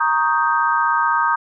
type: chord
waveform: sine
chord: Eb dominant seventh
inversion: second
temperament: equal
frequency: 932.3 / 1108.7 / 1244.5 / 1568 Hz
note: Bb5 / Db6 / Eb6 / G6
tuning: 0 / 0 / 0 / 0 cents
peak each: -19 / -24 / -19 / -21 dBFS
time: 0-1.36 s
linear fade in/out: 10 ms
effects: none